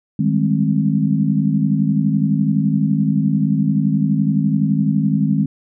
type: chord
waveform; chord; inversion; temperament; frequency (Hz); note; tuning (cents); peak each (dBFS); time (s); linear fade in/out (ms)
sine; Ab major seventh; second; equal with one note detuned; 155.56 / 196 / 207.7 / 265.3; Eb3 / G3 / Ab3 / C4; 0 / 0 / 0 / +24; -18 / -21 / -18 / -21; 0.19-5.46; 5
effects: none